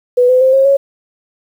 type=tone with pitch steps; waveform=sine; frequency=494.1 / 508.3 / 522.9 / 537.9 / 553.3 Hz; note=B4 / B4 / C5 / C5 / C#5; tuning=+1 / +50 / -1 / +48 / -3 cents; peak=-6 dBFS; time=0.17-0.77 s; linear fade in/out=10 ms; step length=120 ms; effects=7-bit